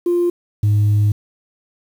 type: tone pair in turn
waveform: sine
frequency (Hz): 349.2 / 104.18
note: F4 / G#2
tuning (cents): 0 / +6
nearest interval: octave + major sixth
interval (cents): 2094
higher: first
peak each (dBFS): -12 / -9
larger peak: second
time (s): 0.06-0.3 / 0.63-1.12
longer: second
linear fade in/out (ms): 5
effects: tanh soft clip ceiling -10 dBFS + 7-bit